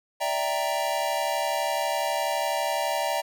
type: chord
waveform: square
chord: E half-diminished seventh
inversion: third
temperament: equal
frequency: 587.3 / 659.3 / 784 / 932.3 Hz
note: D5 / E5 / G5 / Bb5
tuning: 0 / 0 / 0 / 0 cents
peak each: -31 dBFS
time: 0.2-3.22 s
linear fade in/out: 20 ms
effects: none